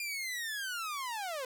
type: linear sweep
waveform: sawtooth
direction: down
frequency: 2423 to 494.6 Hz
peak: -32 dBFS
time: 0-1.45 s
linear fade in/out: 2 ms
effects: none